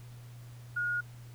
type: tone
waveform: sine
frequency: 1437 Hz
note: F6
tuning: 49 cents sharp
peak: -29 dBFS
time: 0.76-1.01 s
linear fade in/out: 10 ms
effects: added 120 Hz sine -46 dBFS peak until 1.34 s + pink hiss -59 dBFS RMS until 1.34 s